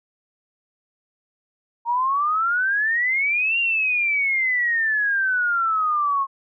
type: exponential two-way sweep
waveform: sine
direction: up then down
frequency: 925 to 2794 to 1078 Hz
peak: -18 dBFS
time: 1.85-6.27 s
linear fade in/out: 50 ms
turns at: 3.59 s
effects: none